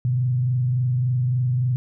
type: tone with frequency modulation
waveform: sine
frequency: 125.2 Hz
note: B2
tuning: 24 cents sharp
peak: -18 dBFS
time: 0.05-1.76 s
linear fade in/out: 0 ms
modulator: 23.5 Hz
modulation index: 0.35
effects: none